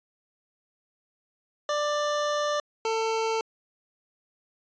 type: tone pair in turn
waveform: 25% pulse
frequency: 591 / 447 Hz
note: D5 / A4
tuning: +11 / +27 cents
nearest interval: perfect fourth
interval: 484 cents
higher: first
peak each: -21 dBFS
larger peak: neither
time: 1.69-2.6 / 2.85-3.41 s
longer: first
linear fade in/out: 2 ms
effects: resampled to 16000 Hz